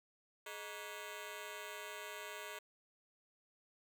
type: ring-modulated tone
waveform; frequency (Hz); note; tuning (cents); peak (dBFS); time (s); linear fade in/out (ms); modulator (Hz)
10% pulse; 521; C5; -7; -34; 0.46-2.59; 5; 97.2
effects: 11-bit